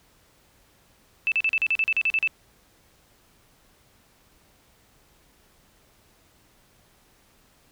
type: tone bursts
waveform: sine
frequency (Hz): 2637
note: E7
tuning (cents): 0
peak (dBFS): -19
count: 12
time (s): 1.27-2.275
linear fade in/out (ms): 0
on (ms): 48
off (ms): 39
effects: pink hiss -60 dBFS RMS until 7.71 s